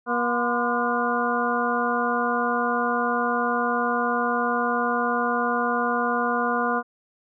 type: harmonic tone with a mistuned harmonic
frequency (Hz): 240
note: B3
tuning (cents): -49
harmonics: 1 / 2 / 3 / 4 / 5 / 6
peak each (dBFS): -28 / -28 / -28 / -28 / -28 / -28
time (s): 0.06-6.83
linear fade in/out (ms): 50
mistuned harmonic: 4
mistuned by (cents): +110
effects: none